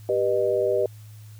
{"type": "chord", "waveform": "sine", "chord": "G augmented", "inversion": "none", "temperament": "just", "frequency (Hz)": [392, 490, 612.5], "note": ["G4", "B4", "D#5"], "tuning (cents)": [0, -14, -27], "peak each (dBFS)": -24, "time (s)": [0.09, 0.86], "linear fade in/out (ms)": 2, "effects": ["added 107 Hz sine -41 dBFS peak until 1.39 s", "white hiss -56 dBFS RMS until 1.39 s"]}